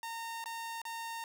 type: tone with dropouts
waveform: sawtooth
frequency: 917 Hz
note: A#5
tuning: 29 cents flat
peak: -35 dBFS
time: 0.03-1.24 s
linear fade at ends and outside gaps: 1 ms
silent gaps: 0.441-0.458 / 0.817-0.852 s
effects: none